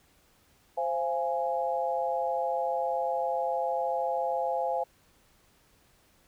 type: chord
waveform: sine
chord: F minor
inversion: second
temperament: equal with one note detuned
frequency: 523.3 / 683.3 / 830.6 Hz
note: C5 / F5 / Ab5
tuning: 0 / -38 / 0 cents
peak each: -31 dBFS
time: 0.77-4.84 s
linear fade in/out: 10 ms
effects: pink hiss -64 dBFS RMS until 6.27 s